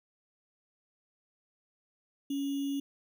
sine tone with sample-and-hold, 279 Hz, C#4, 11 cents sharp, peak -30 dBFS, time 2.3-2.8 s, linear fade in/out 5 ms, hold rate 3150 Hz, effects none

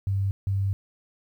sine tone pair in turn, 98 / 98 Hz, G2 / G2, 0 / 0 cents, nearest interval unison, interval 0 cents, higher neither, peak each -22 dBFS, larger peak neither, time 0.07-0.31 / 0.47-0.73 s, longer second, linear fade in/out 0 ms, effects 10-bit

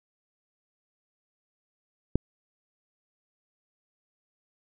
click, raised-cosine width 3 ms, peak -9 dBFS, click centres 2.156 s, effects none

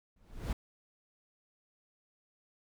brown noise with exponential growth, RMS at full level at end -29 dBFS, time 0.16-0.53 s, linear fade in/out 5 ms, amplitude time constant 80 ms, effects none

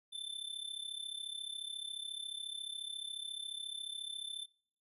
square tone with amplitude modulation, 3536 Hz, A7, 8 cents sharp, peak -38 dBFS, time 0.12-4.46 s, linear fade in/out 20 ms, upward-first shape sine, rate 34.2 Hz, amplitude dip 80%, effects noise-tail reverb RT60 0.6 s tail -26 dB re dry + resampled to 32000 Hz

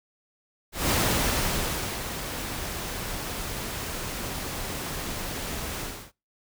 pink noise with ADSR envelope, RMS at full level -23 dBFS, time 0.72-6.12 s, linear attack 180 ms, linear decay 1100 ms, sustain -10 dB, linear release 310 ms, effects noise-tail reverb RT60 0.3 s tail -26 dB re dry

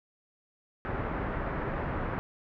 pink low-pass noise, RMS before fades -33 dBFS, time 0.85-2.19 s, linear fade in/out 0 ms, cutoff 1800 Hz, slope 24 dB/octave, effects none

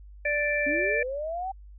harmonic tone, 587 Hz, D5, 1 cent flat, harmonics 1 / 3 / 4, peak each -28 / -28 / -28 dBFS, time 0.25-1.03 s, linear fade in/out 5 ms
sine linear sweep, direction up, 267.9 to 784 Hz, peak -29 dBFS, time 0.66-1.52 s, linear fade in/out 10 ms
effects added 50 Hz sine -44 dBFS peak until 1.78 s

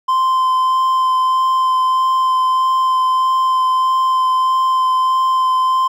triangle tone with vibrato, 1037 Hz, C6, 16 cents flat, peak -10 dBFS, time 0.08-5.88 s, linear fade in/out 10 ms, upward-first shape sine, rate 1.6 Hz, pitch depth 9 cents each way, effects none

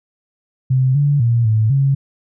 sine tone with pitch steps, 130.1 / 143.9 / 117.5 / 109.4 / 137.3 Hz, C3 / D3 / A#2 / A2 / C#3, -9 / -35 / +14 / -9 / -16 cents, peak -11 dBFS, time 0.7-1.95 s, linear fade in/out 10 ms, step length 250 ms, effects none

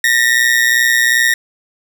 40% pulse ring-modulated tone, 1864.7 Hz, A#6, in tune, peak -6 dBFS, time 0.04-1.34 s, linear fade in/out 2 ms, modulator 61.3 Hz, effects none

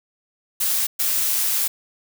blue noise bursts at uneven times, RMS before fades -21 dBFS, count 2, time 0.6-0.87 / 0.99-1.68 s, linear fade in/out 10 ms, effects none

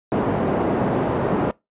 pink band-pass noise, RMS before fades -21 dBFS, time 0.12-1.51 s, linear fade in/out 0 ms, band 170 to 780 Hz, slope 12 dB/octave, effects noise-tail reverb RT60 0.2 s tail -22 dB re dry + resampled to 8000 Hz

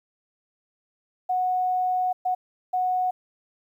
sine tone bursts at uneven times, 735 Hz, F#5, 12 cents flat, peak -21 dBFS, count 3, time 1.29-2.13 / 2.25-2.35 / 2.73-3.11 s, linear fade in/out 10 ms, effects 10-bit

